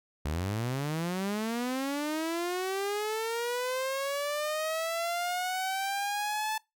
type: linear sweep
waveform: sawtooth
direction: up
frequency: 69.3 to 875 Hz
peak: -26 dBFS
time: 0.25-6.58 s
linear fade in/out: 5 ms
effects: noise-tail reverb RT60 0.2 s tail -22 dB re dry